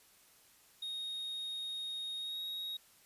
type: tone with pitch glide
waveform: triangle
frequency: 3729 to 3777 Hz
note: A#7 to A#7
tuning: 0 to +22 cents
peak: -37 dBFS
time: 0.82-2.77 s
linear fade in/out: 5 ms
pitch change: +22 cents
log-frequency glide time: 2.17-2.41 s
effects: white hiss -64 dBFS RMS until 3.05 s + resampled to 32000 Hz